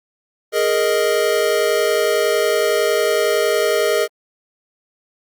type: chord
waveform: square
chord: Ab suspended second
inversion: none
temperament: equal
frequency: 415.3 / 466.2 / 622.3 Hz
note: Ab4 / Bb4 / Eb5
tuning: 0 / 0 / 0 cents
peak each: -20 dBFS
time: 0.52-4.08 s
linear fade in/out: 50 ms
effects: Opus 48 kbps